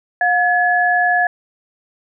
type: tone pair together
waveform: sine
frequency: 715.6 / 1703 Hz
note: F5 / G#6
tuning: +42 / +43 cents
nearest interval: octave + minor third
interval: 1501 cents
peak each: -15 dBFS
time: 0.21-1.27 s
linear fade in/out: 2 ms
effects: none